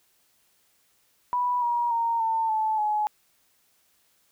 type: tone with pitch steps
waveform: sine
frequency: 983 / 953.9 / 925.7 / 898.3 / 871.7 / 845.9 Hz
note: B5 / A#5 / A#5 / A5 / A5 / G#5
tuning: -8 / +40 / -12 / +36 / -16 / +32 cents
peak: -22 dBFS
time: 1.33-3.07 s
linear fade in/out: 0 ms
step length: 290 ms
effects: white hiss -66 dBFS RMS until 4.31 s